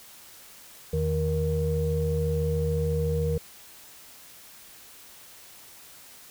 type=tone cluster; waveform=sine; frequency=81.8 / 155.7 / 471 Hz; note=E2 / D#3 / A#4; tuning=-13 / +2 / +18 cents; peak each=-27 dBFS; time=0.93-3.38 s; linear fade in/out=5 ms; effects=tanh soft clip ceiling -15 dBFS + white hiss -49 dBFS RMS until 6.3 s